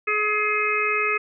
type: harmonic tone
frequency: 422.5 Hz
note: G#4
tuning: 30 cents sharp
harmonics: 1 / 3 / 4 / 5 / 6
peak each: -28 / -25 / -33 / -26 / -24 dBFS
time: 0.07-1.18 s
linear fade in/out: 10 ms
effects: none